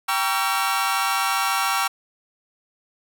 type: chord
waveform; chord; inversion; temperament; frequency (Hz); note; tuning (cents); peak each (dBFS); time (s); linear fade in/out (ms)
sawtooth; G diminished seventh; none; just; 784 / 940.8 / 1128.9 / 1354.7; G5 / Bb5 / Db6 / Fb6; 0 / +16 / +31 / +47; -22 / -24 / -22 / -21; 0.08-1.88; 10
effects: none